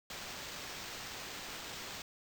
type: noise with sample-and-hold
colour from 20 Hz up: violet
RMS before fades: -45 dBFS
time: 0.1-2.02 s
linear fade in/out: 2 ms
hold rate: 11025 Hz
effects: none